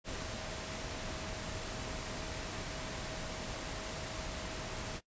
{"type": "tone in noise", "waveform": "sine", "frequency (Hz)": 636, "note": "D#5", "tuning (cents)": 38, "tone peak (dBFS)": -50, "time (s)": [0.04, 5.01], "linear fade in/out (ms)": 50, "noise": "pink", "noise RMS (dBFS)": -41, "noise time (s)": [0.04, 5.01], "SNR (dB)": -12, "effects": ["noise-tail reverb RT60 0.1 s tail -18 dB re dry", "resampled to 16000 Hz"]}